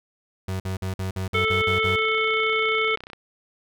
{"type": "tone bursts", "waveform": "35% pulse", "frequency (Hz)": 94.2, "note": "F#2", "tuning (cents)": 32, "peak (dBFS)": -24, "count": 9, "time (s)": [0.48, 1.96], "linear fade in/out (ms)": 5, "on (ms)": 120, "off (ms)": 50}
{"type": "harmonic tone", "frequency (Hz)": 440, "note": "A4", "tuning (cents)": 0, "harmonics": [1, 3, 5, 7, 8], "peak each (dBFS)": [-25, -26, -23, -31, -34], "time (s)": [1.34, 2.96], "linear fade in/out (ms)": 10}
{"type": "click train", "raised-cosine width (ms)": 0.3, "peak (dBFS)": -23, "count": 54, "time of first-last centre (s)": [1.45, 3.133], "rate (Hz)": 31.5}
{"effects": []}